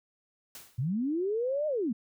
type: noise with exponential decay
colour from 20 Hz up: white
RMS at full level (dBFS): -43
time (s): 0.55-0.9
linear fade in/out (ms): 1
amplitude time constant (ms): 74
type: linear two-way sweep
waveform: sine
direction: up then down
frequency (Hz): 112.1 to 622.3 to 200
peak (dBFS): -27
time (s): 0.78-1.93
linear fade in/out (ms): 10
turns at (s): 1.67
effects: none